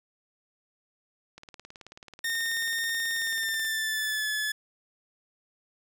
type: click train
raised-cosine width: 0.2 ms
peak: -28 dBFS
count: 43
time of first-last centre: 1.38-3.65 s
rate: 18.5 Hz
type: tone with pitch glide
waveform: sawtooth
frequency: 1833 to 1720.2 Hz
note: A#6 to A6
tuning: -30 to -40 cents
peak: -24 dBFS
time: 2.24-4.52 s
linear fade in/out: 5 ms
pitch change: -110 cents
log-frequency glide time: 3.15-4.28 s
effects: none